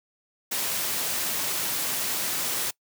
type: noise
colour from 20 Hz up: white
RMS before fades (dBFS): -28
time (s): 0.51-2.71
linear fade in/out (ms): 10
effects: noise-tail reverb RT60 0.1 s tail -23 dB re dry + high-pass 100 Hz 12 dB/octave